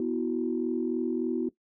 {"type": "chord", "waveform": "sine", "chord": "B suspended fourth", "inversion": "none", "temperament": "equal with one note detuned", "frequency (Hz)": [246.9, 326.6, 370], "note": ["B3", "E4", "F#4"], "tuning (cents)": [0, -16, 0], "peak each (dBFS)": -30, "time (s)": [0, 1.49], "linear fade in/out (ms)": 2, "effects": ["noise-tail reverb RT60 0.1 s tail -17 dB re dry", "tanh soft clip ceiling -16 dBFS"]}